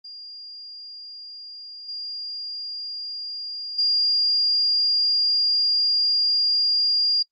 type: tone with level steps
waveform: sine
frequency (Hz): 4812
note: D8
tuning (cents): +41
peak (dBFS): -36 / -29 / -17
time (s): 0.04-7.23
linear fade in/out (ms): 10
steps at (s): 1.88 / 3.78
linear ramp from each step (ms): 10
effects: noise-tail reverb RT60 0.1 s tail -26 dB re dry + Opus 32 kbps